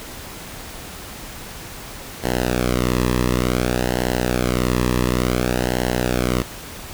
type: tone with flanger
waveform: sawtooth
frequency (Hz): 61.74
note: B1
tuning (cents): 0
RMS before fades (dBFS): -20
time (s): 2.23-6.43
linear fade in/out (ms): 20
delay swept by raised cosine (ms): 0.83 to 1.36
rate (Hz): 0.56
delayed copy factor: -1
effects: pink hiss -35 dBFS RMS until 6.93 s